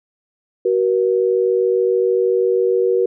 sine tone pair together, 376.9 / 476.8 Hz, F#4 / A#4, +32 / +39 cents, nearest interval major third, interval 407 cents, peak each -16 dBFS, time 0.65-3.06 s, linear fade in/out 5 ms, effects none

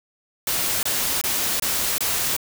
white noise bursts, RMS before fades -23 dBFS, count 5, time 0.47-2.366 s, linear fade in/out 2 ms, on 360 ms, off 24 ms, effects none

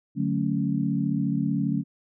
sine chord, D major seventh, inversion none, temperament equal, 146.83 / 185 / 220 / 277.2 Hz, D3 / F#3 / A3 / C#4, 0 / 0 / 0 / 0 cents, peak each -28 dBFS, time 0.15-1.84 s, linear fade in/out 50 ms, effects none

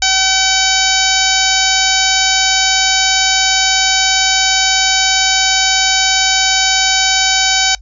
harmonic tone, 763 Hz, G5, 47 cents flat, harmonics 1 / 2 / 3 / 4 / 5 / 6 / 7 / 8 / 9, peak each -19 / -19 / -19 / -19 / -19 / -19 / -19 / -19 / -19 dBFS, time 0.02-7.75 s, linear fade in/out 2 ms, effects noise-tail reverb RT60 0.1 s tail -23 dB re dry + added 50 Hz sine -34 dBFS peak until 7.81 s

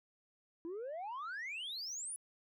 sine exponential sweep, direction up, 321.5 to 10320 Hz, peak -38 dBFS, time 0.65-2.16 s, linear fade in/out 0 ms, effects tanh soft clip ceiling -39 dBFS

